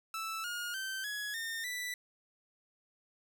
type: tone with pitch steps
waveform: sawtooth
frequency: 1318.5 / 1429.6 / 1550 / 1680.5 / 1822.1 / 1975.5 Hz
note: E6 / F6 / G6 / G#6 / A#6 / B6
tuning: 0 / +40 / -20 / +20 / -40 / 0 cents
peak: -33 dBFS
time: 0.14-1.94 s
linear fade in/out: 2 ms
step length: 300 ms
effects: none